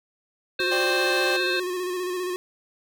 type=harmonic tone; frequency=523.3 Hz; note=C5; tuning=in tune; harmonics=1 / 3 / 5 / 7 / 8; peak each=-32 / -27 / -29 / -32 / -31 dBFS; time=0.59-1.6 s; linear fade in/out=5 ms
type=tone with vibrato; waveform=square; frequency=362.5 Hz; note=F#4; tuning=35 cents flat; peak=-27 dBFS; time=0.6-2.36 s; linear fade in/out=0 ms; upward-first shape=square; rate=15 Hz; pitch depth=30 cents each way
type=chord; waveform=sawtooth; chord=C suspended second; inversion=none; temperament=just; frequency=523.3 / 588.7 / 784.9 Hz; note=C5 / D5 / G5; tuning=0 / +4 / +2 cents; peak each=-27 dBFS; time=0.71-1.37 s; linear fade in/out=10 ms
effects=none